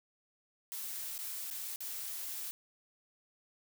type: noise with dropouts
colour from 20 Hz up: blue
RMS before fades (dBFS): -41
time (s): 0.72-2.51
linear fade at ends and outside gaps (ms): 0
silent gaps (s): 1.179-1.189 / 1.502-1.51 / 1.76-1.805
effects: none